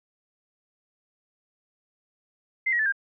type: tone with pitch steps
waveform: sine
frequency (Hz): 2077 / 1904.6 / 1746.5 / 1601.6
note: C7 / A#6 / A6 / G6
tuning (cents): -13 / +37 / -13 / +37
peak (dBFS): -21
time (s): 2.66-2.924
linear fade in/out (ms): 10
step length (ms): 66
effects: none